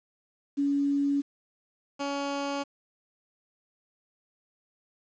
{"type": "tone pair in turn", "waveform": ["sine", "15% pulse"], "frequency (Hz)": [282.4, 281.2], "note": ["C#4", "C#4"], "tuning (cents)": [32, 25], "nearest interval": "unison", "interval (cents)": 7, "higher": "first", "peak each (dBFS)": [-23, -23], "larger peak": "neither", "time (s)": [[0.57, 1.22], [1.99, 2.64]], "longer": "neither", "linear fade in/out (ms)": 20, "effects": ["resampled to 16000 Hz", "9-bit"]}